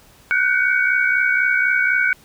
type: tone cluster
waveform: sine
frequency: 1474 / 1538 / 2247 Hz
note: F#6 / G6 / C#7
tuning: -7 / -33 / +23 cents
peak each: -19 dBFS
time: 0.31-2.13 s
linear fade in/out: 0 ms
effects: pink hiss -50 dBFS RMS until 2.24 s